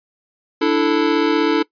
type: chord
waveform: square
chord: D suspended second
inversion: none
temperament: equal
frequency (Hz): 293.7 / 329.6 / 440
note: D4 / E4 / A4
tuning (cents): 0 / 0 / 0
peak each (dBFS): -19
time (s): 0.61-1.63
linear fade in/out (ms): 10
effects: noise-tail reverb RT60 0.1 s tail -21 dB re dry + resampled to 11025 Hz